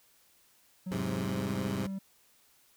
triangle tone with pitch glide, 185 to 193.75 Hz, F#3 to G3, 0 to -20 cents, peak -32 dBFS, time 0.86-1.99 s, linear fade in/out 10 ms, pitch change +80 cents, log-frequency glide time 1.19-1.47 s
15% pulse chord, E augmented, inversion none, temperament equal with one note detuned, 83.85 / 103.83 / 130.81 Hz, E2 / G#2 / B#2, +30 / 0 / 0 cents, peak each -36 / -30 / -30 dBFS, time 0.91-1.87 s, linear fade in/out 10 ms
effects white hiss -65 dBFS RMS until 2.76 s

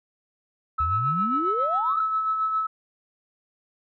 sine tone with tremolo, 1300 Hz, E6, 24 cents flat, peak -20 dBFS, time 0.78-2.67 s, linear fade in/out 10 ms, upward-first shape sine, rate 7.4 Hz, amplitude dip 40%
sine exponential sweep, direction up, 70.5 to 1396.9 Hz, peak -26 dBFS, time 0.8-2.01 s, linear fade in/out 5 ms
effects tanh soft clip ceiling -12 dBFS

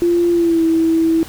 sine tone with pitch glide, 345.4 to 326.4 Hz, F4 to E4, -19 to -17 cents, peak -11 dBFS, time 0.02-1.23 s, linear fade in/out 0 ms, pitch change -98 cents, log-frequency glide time 0.32-0.63 s, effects pink hiss -36 dBFS RMS until 1.28 s

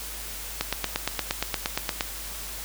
click train, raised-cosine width 0.2 ms, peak -7 dBFS, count 13, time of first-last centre 0.61-2.009 s, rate 8.58 Hz, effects added 50 Hz sine -41 dBFS peak until 2.64 s + white hiss -37 dBFS RMS until 2.64 s

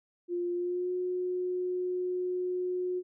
sine tone with pitch glide, 350.8 to 362.8 Hz, F4 to F#4, +8 to -34 cents, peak -29 dBFS, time 0.28-3.03 s, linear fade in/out 50 ms, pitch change +58 cents, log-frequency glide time 0.54-0.92 s, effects none

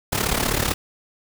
pink noise with amplitude modulation, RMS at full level -19 dBFS, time 0.12-0.74 s, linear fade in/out 10 ms, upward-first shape sine, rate 35.8 Hz, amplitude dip 75%, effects none

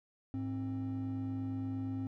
triangle tone pair together, 104.56 / 265 Hz, G#2 / C4, +12 / +22 cents, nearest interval octave + major third, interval 1610 cents, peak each -36 / -34 dBFS, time 0.34-2.07 s, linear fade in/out 0 ms, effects tanh soft clip ceiling -28 dBFS

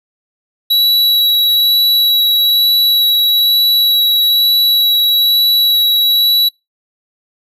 square tone with vibrato, 3910 Hz, B7, 18 cents flat, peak -9 dBFS, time 0.7-6.49 s, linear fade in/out 10 ms, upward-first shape sine, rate 1.1 Hz, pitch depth 8 cents each way, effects noise-tail reverb RT60 0.2 s tail -24 dB re dry

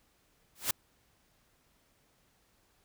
white noise with exponential growth, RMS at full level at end -25 dBFS, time 0.55-0.71 s, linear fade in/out 5 ms, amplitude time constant 33 ms, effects pink hiss -70 dBFS RMS until 2.84 s

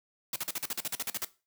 white noise bursts, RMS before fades -33 dBFS, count 13, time 0.33-1.248 s, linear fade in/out 2 ms, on 30 ms, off 44 ms, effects noise-tail reverb RT60 0.3 s tail -17 dB re dry + high-pass 100 Hz 12 dB/octave

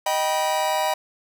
45% pulse chord, Eb augmented, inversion none, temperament just, 622.3 / 777.8 / 972.3 Hz, Eb5 / G5 / B5, 0 / -14 / -27 cents, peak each -25 dBFS, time 0.06-0.94 s, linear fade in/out 5 ms, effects none

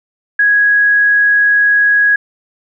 sine tone, 1661.2 Hz, G#6, in tune, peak -7 dBFS, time 0.39-2.16 s, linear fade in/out 5 ms, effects none

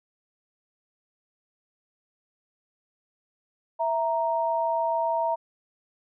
sine tone pair together, 659.2 / 932.3 Hz, E5 / A#5, 0 / 0 cents, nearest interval tritone, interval 600 cents, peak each -26 / -25 dBFS, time 3.79-5.36 s, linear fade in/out 20 ms, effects none

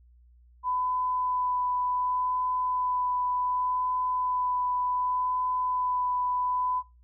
sine tone with vibrato, 1000 Hz, B5, 21 cents sharp, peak -25 dBFS, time 0.63-6.83 s, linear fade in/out 50 ms, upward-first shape sine, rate 0.67 Hz, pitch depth 10 cents each way, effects noise-tail reverb RT60 0.3 s tail -24 dB re dry + added 60 Hz sine -54 dBFS peak until 7.03 s

